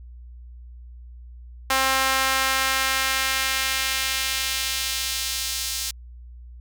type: tone with high-pass filter sweep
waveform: sawtooth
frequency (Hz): 265.3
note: C4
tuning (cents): +24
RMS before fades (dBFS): -24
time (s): 1.7-5.91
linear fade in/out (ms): 5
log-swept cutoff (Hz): 980 to 4800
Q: 0.96
effects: added 60 Hz sine -39 dBFS peak until 6.6 s